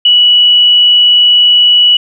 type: tone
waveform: sine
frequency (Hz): 2941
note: F#7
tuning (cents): -11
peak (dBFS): -3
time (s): 0.05-1.97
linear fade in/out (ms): 5
effects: none